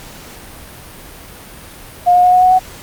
sine tone with pitch steps, 712 / 718.2 / 724.4 / 730.7 / 737.1 / 743.5 Hz, F5 / F5 / F#5 / F#5 / F#5 / F#5, +33 / +48 / -37 / -22 / -7 / +8 cents, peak -6 dBFS, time 2.06-2.594 s, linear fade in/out 20 ms, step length 89 ms, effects pink hiss -35 dBFS RMS until 2.82 s + Opus 48 kbps

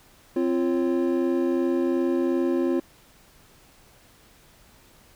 triangle tone cluster, 262.1 / 344.8 / 547 Hz, C4 / F4 / C#5, +3 / -22 / -23 cents, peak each -23 / -21 / -30 dBFS, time 0.36-2.8 s, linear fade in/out 5 ms, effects pink hiss -55 dBFS RMS until 5.15 s

